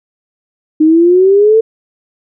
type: exponential sweep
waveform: sine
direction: up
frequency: 305.8 to 452.5 Hz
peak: -4 dBFS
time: 0.8-1.61 s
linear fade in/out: 10 ms
effects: none